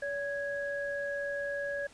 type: tone pair together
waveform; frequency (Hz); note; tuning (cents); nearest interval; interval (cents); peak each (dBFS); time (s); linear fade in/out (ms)
sine; 569 / 1659.4; C#5 / G#6; +45 / -2; octave + perfect fifth; 1853; -34 / -36; 0.02-1.87; 5
effects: pink hiss -57 dBFS RMS until 1.93 s + resampled to 22050 Hz